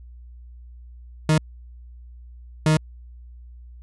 40% pulse tone bursts at uneven times, 155.56 Hz, D#3, in tune, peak -14 dBFS, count 2, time 1.29-1.38 / 2.66-2.77 s, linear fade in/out 2 ms, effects added 60 Hz sine -40 dBFS peak until 3.82 s + resampled to 24000 Hz

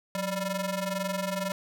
sawtooth ring-modulated tone, 390 Hz, G4, 9 cents flat, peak -22 dBFS, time 0.15-1.52 s, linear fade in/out 2 ms, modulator 206 Hz, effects none

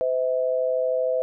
sine tone pair together, 511.1 / 644 Hz, C5 / E5, -41 / -41 cents, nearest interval major third, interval 400 cents, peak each -22 / -25 dBFS, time 0.01-1.22 s, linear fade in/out 0 ms, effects none

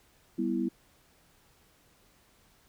sine chord, E minor, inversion first, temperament equal, 196 / 246.9 / 329.6 Hz, G3 / B3 / E4, 0 / 0 / 0 cents, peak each -33 / -31 / -31 dBFS, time 0.38-0.69 s, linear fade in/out 10 ms, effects pink hiss -64 dBFS RMS until 2.68 s

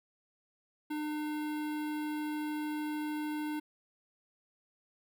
square tone with notch filter, 302.2 Hz, D4, 50 cents sharp, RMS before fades -36 dBFS, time 0.9-3.6 s, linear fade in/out 10 ms, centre 6200 Hz, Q 0.82, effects none

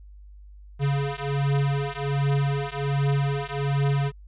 square beating tone pair, 139.6 / 140.9 Hz, C#3 / C#3, +13 / +29 cents, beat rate 1.3 Hz, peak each -26 dBFS, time 0.79-4.12 s, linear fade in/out 50 ms, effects added 50 Hz sine -43 dBFS peak until 4.27 s + resampled to 8000 Hz

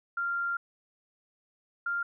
sine tone pair in turn, 1390 / 1396.4 Hz, F6 / F6, -9 / -1 cents, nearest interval unison, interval 8 cents, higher second, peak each -28 dBFS, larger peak neither, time 0.17-0.57 / 1.86-2.03 s, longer first, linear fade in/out 5 ms, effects none

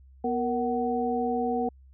sine tone cluster, 244.9 / 467.4 / 748 Hz, B3 / A#4 / F#5, -14 / +5 / +19 cents, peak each -29 dBFS, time 0.24-1.69 s, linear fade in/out 5 ms, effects added 66 Hz sine -50 dBFS peak until 1.93 s

